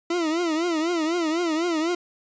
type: tone with vibrato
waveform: 40% pulse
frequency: 330.4 Hz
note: E4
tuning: 4 cents sharp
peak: -21 dBFS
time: 0.1-1.95 s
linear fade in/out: 5 ms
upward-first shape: triangle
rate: 4 Hz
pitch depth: 150 cents each way
effects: resampled to 16000 Hz